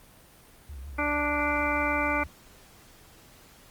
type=tone with vibrato; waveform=sine; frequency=68.3 Hz; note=C#2; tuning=25 cents flat; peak=-37 dBFS; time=0.69-2.27 s; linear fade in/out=5 ms; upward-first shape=sine; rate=6.6 Hz; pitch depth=130 cents each way
type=harmonic tone; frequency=293.7 Hz; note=D4; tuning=in tune; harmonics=1 / 2 / 3 / 4 / 5 / 7 / 8; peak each=-32 / -32 / -32 / -32 / -32 / -32 / -32 dBFS; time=0.98-2.24 s; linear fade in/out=10 ms
effects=pink hiss -54 dBFS RMS until 3.7 s + Opus 32 kbps